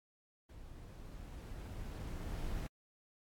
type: noise with level ramp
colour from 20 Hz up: brown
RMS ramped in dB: -53 to -39 dBFS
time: 0.49-2.67 s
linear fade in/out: 5 ms
effects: AAC 64 kbps